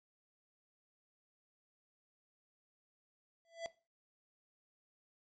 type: tone with exponential growth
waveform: square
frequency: 667 Hz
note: E5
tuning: 20 cents sharp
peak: -37 dBFS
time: 3.45-3.66 s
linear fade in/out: 0 ms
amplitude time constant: 45 ms
effects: noise-tail reverb RT60 0.3 s tail -17 dB re dry + resampled to 16000 Hz